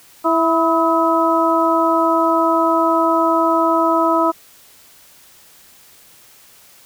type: harmonic tone with a mistuned harmonic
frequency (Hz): 329.6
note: E4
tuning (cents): 0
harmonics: 1 / 2 / 3 / 4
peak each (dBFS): -18 / -18 / -18 / -18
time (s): 0.24-4.32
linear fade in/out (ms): 20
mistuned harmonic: 4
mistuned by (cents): -50
effects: white hiss -47 dBFS RMS until 6.85 s